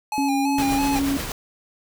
square tone with vibrato, 830.6 Hz, G#5, in tune, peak -24 dBFS, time 0.12-0.99 s, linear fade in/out 2 ms, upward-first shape square, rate 3 Hz, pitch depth 44 cents each way
sine tone, 277.2 Hz, C#4, in tune, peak -20 dBFS, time 0.18-1.17 s, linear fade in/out 0 ms
pink noise with tremolo, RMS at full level -27 dBFS, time 0.58-1.32 s, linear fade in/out 2 ms, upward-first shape triangle, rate 8.4 Hz, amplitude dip 45%
effects none

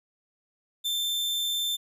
40% pulse tone, 3558 Hz, A7, 19 cents sharp, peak -25 dBFS, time 0.84-1.77 s, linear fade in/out 20 ms, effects none

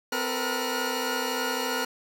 15% pulse tone cluster, 257.1 / 448 / 479.7 / 1436 Hz, C4 / A4 / A#4 / F6, -30 / +31 / +50 / +48 cents, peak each -26 dBFS, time 0.12-1.85 s, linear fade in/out 5 ms, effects none

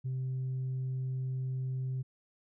sine tone, 130 Hz, C3, 11 cents flat, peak -30 dBFS, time 0.04-2.03 s, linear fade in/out 20 ms, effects tanh soft clip ceiling -30 dBFS

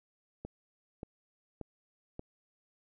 click train, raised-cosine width 2 ms, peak -27 dBFS, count 4, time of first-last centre 0.45-2.194 s, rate 1.72 Hz, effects none

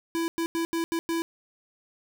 square tone bursts at uneven times, 332.3 Hz, E4, 14 cents sharp, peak -26 dBFS, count 6, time 0.15-0.28 / 0.38-0.46 / 0.55-0.65 / 0.73-0.84 / 0.92-0.99 / 1.09-1.22 s, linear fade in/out 0 ms, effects 10-bit

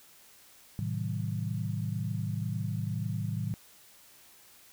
sine chord, A diminished seventh, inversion none, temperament just, 110 / 132 / 158.4 / 190.08 Hz, A2 / C3 / Eb3 / Gb3, 0 / +16 / +31 / +47 cents, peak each -33 / -38 / -36 / -38 dBFS, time 0.79-3.54 s, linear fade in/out 0 ms, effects white hiss -57 dBFS RMS until 4.72 s

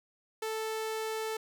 sawtooth tone, 440 Hz, A4, in tune, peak -29 dBFS, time 0.42-1.37 s, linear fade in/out 5 ms, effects none

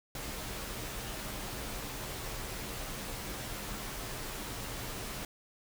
pink noise with comb filter, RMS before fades -40 dBFS, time 0.15-5.25 s, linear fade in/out 2 ms, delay 12 ms, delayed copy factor -0.5, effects none

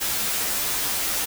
white noise with comb filter, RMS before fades -25 dBFS, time 0-1.26 s, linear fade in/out 20 ms, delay 12 ms, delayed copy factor -0.85, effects none

